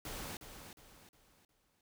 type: noise with echo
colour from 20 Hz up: pink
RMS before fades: -44 dBFS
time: 0.05-0.37 s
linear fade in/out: 2 ms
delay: 360 ms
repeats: 4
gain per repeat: -8 dB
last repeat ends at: 1.81 s
effects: none